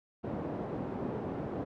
pink band-pass noise, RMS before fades -37 dBFS, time 0.23-1.65 s, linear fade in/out 20 ms, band 150 to 600 Hz, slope 12 dB/octave, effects none

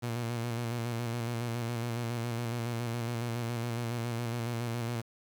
sawtooth tone with vibrato, 117.8 Hz, A#2, 19 cents sharp, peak -28 dBFS, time 0.02-5.02 s, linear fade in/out 20 ms, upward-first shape square, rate 7.2 Hz, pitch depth 38 cents each way, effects 9-bit

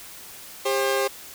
sawtooth tone pair together, 400 / 534 Hz, G4 / C5, +35 / +35 cents, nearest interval perfect fourth, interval 500 cents, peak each -20 dBFS, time 0.65-1.08 s, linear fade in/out 10 ms, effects white hiss -42 dBFS RMS until 1.34 s

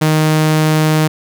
sawtooth tone, 155.56 Hz, D#3, in tune, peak -6 dBFS, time 0.01-1.08 s, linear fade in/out 10 ms, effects none

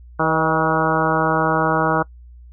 harmonic tone with a mistuned harmonic, 160 Hz, D#3, 49 cents sharp, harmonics 1 / 2 / 3 / 4 / 5 / 6 / 7 / 8 / 9, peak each -24 / -24 / -24 / -24 / -24 / -24 / -24 / -24 / -24 dBFS, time 0.19-2.03 s, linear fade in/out 10 ms, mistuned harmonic 4, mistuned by -32 cents, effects noise-tail reverb RT60 0.1 s tail -24 dB re dry + added 60 Hz sine -39 dBFS peak until 2.52 s

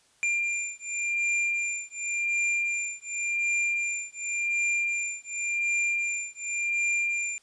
square beating tone pair, 2389 / 2389.9 Hz, D7 / D7, +29 / +30 cents, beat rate 0.9 Hz, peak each -30 dBFS, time 0.23-7.38 s, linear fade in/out 0 ms, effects white hiss -63 dBFS RMS until 7.42 s + resampled to 22050 Hz

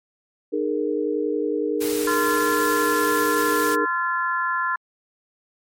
sine chord, D# suspended fourth, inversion none, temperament equal with one note detuned, 304.7 / 415.3 / 466.2 Hz, D#4 / G#4 / A#4, -36 / 0 / 0 cents, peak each -25 dBFS, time 0.52-3.86 s, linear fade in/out 20 ms
white noise, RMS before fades -30 dBFS, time 1.8-3.76 s, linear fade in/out 20 ms
harmonic tone, 344.6 Hz, F4, 23 cents flat, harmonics 3 / 4 / 5, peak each -24 / -25 / -26 dBFS, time 2.07-4.76 s, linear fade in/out 5 ms
effects MP3 64 kbps

